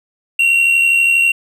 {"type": "tone with amplitude modulation", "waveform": "triangle", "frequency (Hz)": 2745, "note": "F7", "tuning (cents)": -31, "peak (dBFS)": -6, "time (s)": [0.39, 1.32], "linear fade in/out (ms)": 5, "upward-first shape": "sine", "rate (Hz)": 72.3, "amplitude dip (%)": 45, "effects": []}